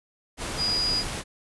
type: tone in noise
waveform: sine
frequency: 4900 Hz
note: D#8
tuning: 27 cents flat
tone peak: -23 dBFS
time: 0.57-1.04 s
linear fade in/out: 50 ms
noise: pink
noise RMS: -32 dBFS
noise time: 0.37-1.24 s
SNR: +6 dB
effects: resampled to 24000 Hz